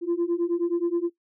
sine beating tone pair, 338.6 / 348.1 Hz, E4 / F4, +46 / -6 cents, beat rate 9.5 Hz, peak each -24 / -23 dBFS, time 0.01-1.1 s, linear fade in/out 50 ms, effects noise-tail reverb RT60 0.1 s tail -17 dB re dry + tanh soft clip ceiling -18 dBFS

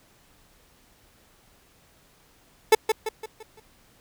30% pulse tone with echo, 437.7 Hz, A4, 9 cents flat, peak -9 dBFS, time 2.72-2.75 s, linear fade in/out 5 ms, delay 170 ms, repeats 5, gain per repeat -7 dB, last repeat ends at 3.6 s, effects pink hiss -59 dBFS RMS until 4 s

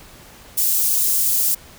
white high-pass noise, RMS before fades -18 dBFS, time 0.57-1.55 s, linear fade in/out 10 ms, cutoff 7900 Hz, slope 12 dB/octave, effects pink hiss -44 dBFS RMS until 1.78 s

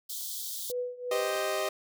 white high-pass noise, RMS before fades -37 dBFS, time 0.09-0.72 s, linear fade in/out 10 ms, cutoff 3200 Hz, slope 96 dB/octave
sine tone with tremolo, 493.9 Hz, B4, in tune, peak -28 dBFS, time 0.7-1.36 s, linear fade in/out 0 ms, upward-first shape triangle, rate 2.8 Hz, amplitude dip 90%
sawtooth chord, C minor, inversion second, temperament equal, 392 / 523.3 / 622.3 Hz, G4 / C5 / Eb5, 0 / 0 / 0 cents, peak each -30 / -32 / -27 dBFS, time 1.11-1.69 s, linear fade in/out 5 ms
effects none

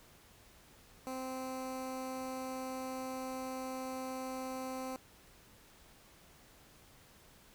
15% pulse tone with notch filter, 260 Hz, C4, 11 cents flat, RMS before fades -41 dBFS, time 1.07-4.96 s, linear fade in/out 0 ms, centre 3200 Hz, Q 1.4, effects pink hiss -61 dBFS RMS until 7.54 s

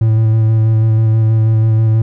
triangle tone with vibrato, 110.8 Hz, A2, 13 cents sharp, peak -6 dBFS, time 0.01-2.02 s, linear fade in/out 5 ms, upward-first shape square, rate 6.2 Hz, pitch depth 14 cents each way, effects none

